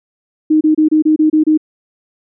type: tone bursts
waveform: sine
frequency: 310 Hz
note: D#4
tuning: 6 cents flat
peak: -7 dBFS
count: 8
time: 0.5-1.576 s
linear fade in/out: 10 ms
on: 110 ms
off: 28 ms
effects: none